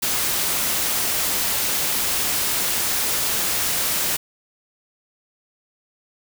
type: noise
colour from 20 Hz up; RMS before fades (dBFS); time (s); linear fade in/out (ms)
white; -22; 0.02-4.17; 10
effects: none